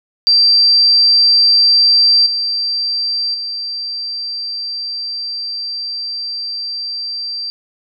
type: tone with level steps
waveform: sine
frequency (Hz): 4699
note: D8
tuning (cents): 0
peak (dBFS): -7 / -15 / -20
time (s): 0.27-7.5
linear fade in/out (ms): 0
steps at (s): 2.26 / 3.34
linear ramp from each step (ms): 5
effects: none